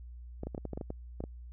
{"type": "clicks", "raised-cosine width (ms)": 2, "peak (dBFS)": -24, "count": 11, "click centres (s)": [0.434, 0.47, 0.548, 0.579, 0.653, 0.733, 0.775, 0.812, 0.904, 1.205, 1.239], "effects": ["added 60 Hz sine -44 dBFS peak until 1.52 s"]}